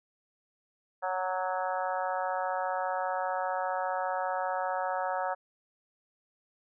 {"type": "harmonic tone with a mistuned harmonic", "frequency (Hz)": 185, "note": "F#3", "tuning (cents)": 0, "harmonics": [3, 4, 5, 6, 7, 8, 9], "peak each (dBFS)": [-35, -33, -35, -44, -38, -43, -42], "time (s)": [1.02, 5.35], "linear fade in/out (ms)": 20, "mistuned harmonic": 6, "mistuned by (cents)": 22, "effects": []}